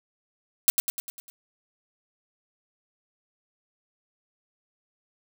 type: noise with echo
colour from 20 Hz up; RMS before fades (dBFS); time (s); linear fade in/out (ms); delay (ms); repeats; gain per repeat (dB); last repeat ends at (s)
blue; -17; 0.68-0.7; 0; 100; 6; -5; 1.3
effects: none